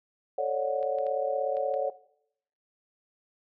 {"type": "chord", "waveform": "sine", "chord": "D major seventh", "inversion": "second", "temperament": "just", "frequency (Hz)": [440.5, 550.6, 587.3, 734.2], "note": ["A4", "C#5", "D5", "F#5"], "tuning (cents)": [2, -12, 0, -14], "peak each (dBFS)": [-35, -29, -32, -32], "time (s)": [0.38, 1.9], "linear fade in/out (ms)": 5}
{"type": "clicks", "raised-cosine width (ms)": 0.3, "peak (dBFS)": -35, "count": 5, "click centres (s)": [0.829, 0.986, 1.067, 1.569, 1.74]}
{"effects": ["noise-tail reverb RT60 0.7 s tail -18 dB re dry"]}